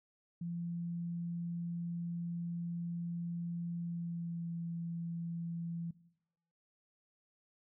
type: tone with pitch glide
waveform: sine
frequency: 171.1 to 168.74 Hz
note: F3 to E3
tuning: -35 to +41 cents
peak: -37 dBFS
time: 0.41-5.91 s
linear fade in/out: 5 ms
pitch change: -24 cents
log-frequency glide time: 3.78-4.52 s
effects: noise-tail reverb RT60 0.8 s tail -19 dB re dry